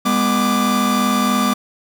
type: tone cluster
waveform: 45% pulse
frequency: 204.7 / 248.1 / 1176 Hz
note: G#3 / B3 / D6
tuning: -25 / +8 / +2 cents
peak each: -19 dBFS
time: 0.05-1.54 s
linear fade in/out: 10 ms
effects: none